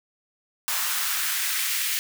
white noise with high-pass filter sweep, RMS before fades -26 dBFS, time 0.68-1.99 s, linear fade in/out 0 ms, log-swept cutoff 1100 to 2200 Hz, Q 1.7, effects none

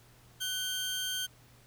sawtooth tone pair together, 1500 / 3178 Hz, F#6 / G7, +23 / +23 cents, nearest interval octave + minor second, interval 1300 cents, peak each -36 / -30 dBFS, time 0.4-1.27 s, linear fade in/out 20 ms, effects added 120 Hz sine -61 dBFS peak until 1.66 s + pink hiss -61 dBFS RMS until 1.66 s

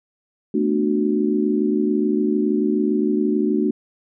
sine chord, B minor seventh, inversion third, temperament equal with one note detuned, 220 / 246.9 / 297.8 / 370 Hz, A3 / B3 / D4 / F#4, 0 / 0 / +24 / 0 cents, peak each -21 / -27 / -21 / -22 dBFS, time 0.54-3.71 s, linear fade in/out 5 ms, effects none

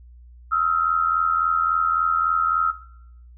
sine tone pair together, 1277.4 / 1361 Hz, D#6 / F6, +45 / -45 cents, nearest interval minor second, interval 110 cents, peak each -20 dBFS, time 0.51-2.72 s, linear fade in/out 20 ms, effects noise-tail reverb RT60 0.7 s tail -17 dB re dry + added 60 Hz sine -43 dBFS peak until 3.37 s

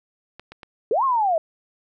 clicks, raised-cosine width 0.3 ms, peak -23 dBFS, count 3, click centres 0.396 / 0.52 / 0.632 s
sine linear two-way sweep, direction up then down, 386.7 to 1106 to 621 Hz, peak -17 dBFS, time 0.91-1.38 s, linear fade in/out 2 ms, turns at 1.04 s
effects none

